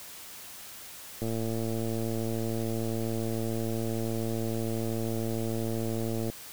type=click train; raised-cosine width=2 ms; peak=-20 dBFS; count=575; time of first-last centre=1.22-6.3 s; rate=113 Hz; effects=white hiss -45 dBFS RMS until 6.52 s